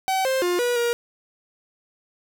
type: tone with pitch steps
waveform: 45% pulse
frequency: 762 / 526 / 354.6 / 485.7 / 474.2 Hz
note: G5 / C5 / F4 / B4 / A#4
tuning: -49 / +9 / +26 / -29 / +30 cents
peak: -20 dBFS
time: 0.08-0.93 s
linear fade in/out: 0 ms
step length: 170 ms
effects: none